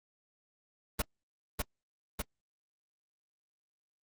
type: noise with echo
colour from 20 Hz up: pink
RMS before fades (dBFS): -30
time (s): 0.99-1.02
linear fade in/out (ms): 5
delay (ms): 600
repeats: 2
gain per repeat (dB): -2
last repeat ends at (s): 2.22
effects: Opus 24 kbps